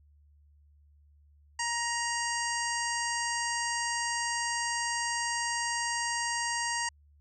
harmonic tone, 940 Hz, A#5, 14 cents sharp, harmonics 1 / 2 / 3 / 5 / 6 / 7 / 8 / 9, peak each -34 / -34 / -41 / -39 / -43 / -38 / -42 / -41 dBFS, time 1.59-6.89 s, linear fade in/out 5 ms, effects added 73 Hz sine -58 dBFS peak until 7.2 s

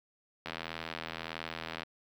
click train, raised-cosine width 0.3 ms, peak -21 dBFS, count 113, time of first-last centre 0.46-1.833 s, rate 81.6 Hz, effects high-pass 80 Hz 12 dB/octave + 9-bit

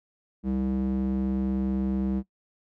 square tone with band-pass filter, 65.41 Hz, C2, in tune, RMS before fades -27 dBFS, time 0.43-2.23 s, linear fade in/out 50 ms, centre 240 Hz, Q 4.2, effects noise-tail reverb RT60 0.1 s tail -19 dB re dry

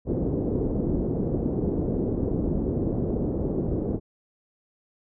white low-pass noise, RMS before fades -26 dBFS, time 0.05-4 s, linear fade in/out 50 ms, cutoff 410 Hz, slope 24 dB/octave, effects none

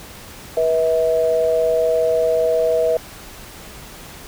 sine tone pair together, 485.6 / 645 Hz, B4 / E5, -29 / -38 cents, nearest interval perfect fourth, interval 491 cents, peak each -17 dBFS, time 0.57-2.97 s, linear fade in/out 2 ms, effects pink hiss -38 dBFS RMS until 4.27 s

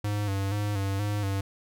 square tone with vibrato, 100.7 Hz, G2, 47 cents sharp, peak -27 dBFS, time 0.04-1.41 s, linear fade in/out 5 ms, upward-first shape square, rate 2.1 Hz, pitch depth 49 cents each way, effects none

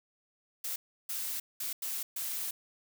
blue noise bursts at uneven times, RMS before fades -36 dBFS, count 5, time 0.64-0.76 / 1.09-1.4 / 1.6-1.73 / 1.82-2.03 / 2.16-2.51 s, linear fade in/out 5 ms, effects none

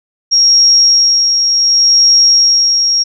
sine tone with tremolo, 5590 Hz, F8, 1 cent sharp, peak -4 dBFS, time 0.31-3.04 s, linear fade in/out 20 ms, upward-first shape sine, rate 0.68 Hz, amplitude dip 40%, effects none

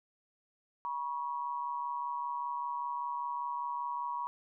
sine tone pair together, 963.6 / 1108.7 Hz, B5 / C#6, -43 / 0 cents, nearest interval major second, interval 243 cents, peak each -35 / -39 dBFS, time 0.85-4.27 s, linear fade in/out 0 ms, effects none

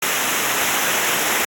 pink noise with comb filter, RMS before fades -20 dBFS, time 0.02-1.45 s, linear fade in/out 5 ms, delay 0.22 ms, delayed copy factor -0.65, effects high-pass 200 Hz 12 dB/octave + AAC 64 kbps

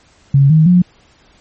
sine tone with pitch steps, 138.59 / 157.37 / 178.69 Hz, C#3 / D#3 / F3, 0 / +20 / +40 cents, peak -5 dBFS, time 0.34-0.82 s, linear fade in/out 5 ms, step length 160 ms, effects pink hiss -50 dBFS RMS until 1.4 s + MP3 32 kbps

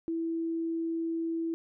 sine tone, 329.6 Hz, E4, in tune, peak -29 dBFS, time 0.08-1.54 s, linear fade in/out 0 ms, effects none

